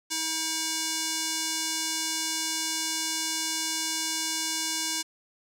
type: tone with band-pass filter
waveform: square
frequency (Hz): 320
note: D#4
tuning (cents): +49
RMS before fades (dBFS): -30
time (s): 0.1-5.03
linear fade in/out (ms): 20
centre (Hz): 6500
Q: 1.4
effects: none